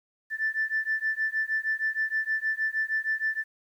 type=beating tone pair; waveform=sine; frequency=1760 / 1766.4 Hz; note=A6 / A6; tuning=0 / +6 cents; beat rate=6.4 Hz; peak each=-28 dBFS; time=0.3-3.44 s; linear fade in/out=50 ms; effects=tanh soft clip ceiling -18 dBFS + 10-bit